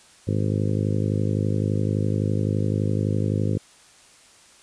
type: harmonic tone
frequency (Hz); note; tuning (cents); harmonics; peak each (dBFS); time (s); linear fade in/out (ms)
51.8; G#1; -4; 2 / 3 / 4 / 5 / 6 / 7 / 8 / 9 / 10; -23 / -27 / -29 / -31 / -33 / -34 / -35 / -36 / -37; 0.27-3.58; 10
effects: white hiss -52 dBFS RMS until 4.62 s + resampled to 22050 Hz